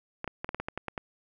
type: clicks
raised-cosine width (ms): 0.5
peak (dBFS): -18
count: 10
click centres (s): 0.244 / 0.277 / 0.445 / 0.491 / 0.546 / 0.6 / 0.685 / 0.776 / 0.883 / 0.978
effects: none